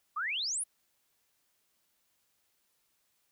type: exponential sweep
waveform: sine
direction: up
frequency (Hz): 1141 to 11175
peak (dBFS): -31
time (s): 0.16-0.64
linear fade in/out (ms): 10
effects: white hiss -75 dBFS RMS until 3.31 s